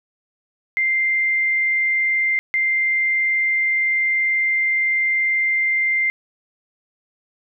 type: tone bursts at uneven times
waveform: sine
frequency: 2093 Hz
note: C7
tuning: in tune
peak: -16 dBFS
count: 2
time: 0.77-2.39 / 2.54-6.1 s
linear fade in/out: 0 ms
effects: none